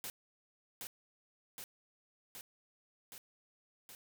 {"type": "noise with echo", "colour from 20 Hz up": "white", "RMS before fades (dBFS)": -43, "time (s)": [0.04, 0.1], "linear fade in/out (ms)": 0, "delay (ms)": 770, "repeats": 5, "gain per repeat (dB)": -2, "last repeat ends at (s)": 3.95, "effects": []}